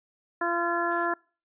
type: harmonic tone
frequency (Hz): 342.8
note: F4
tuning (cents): -32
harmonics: 1 / 2 / 3 / 4 / 5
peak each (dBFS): -31 / -31 / -31 / -31 / -31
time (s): 0.41-1.14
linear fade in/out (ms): 5
type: noise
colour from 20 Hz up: blue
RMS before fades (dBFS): -45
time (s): 0.9-1.07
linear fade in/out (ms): 20
effects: noise-tail reverb RT60 0.4 s tail -26 dB re dry + resampled to 8000 Hz